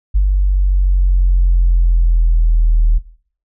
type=exponential sweep; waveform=sine; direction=down; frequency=48.96 to 39.03 Hz; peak=-7 dBFS; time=0.14-2.99 s; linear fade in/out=20 ms; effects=noise-tail reverb RT60 0.5 s tail -17 dB re dry + tanh soft clip ceiling -4 dBFS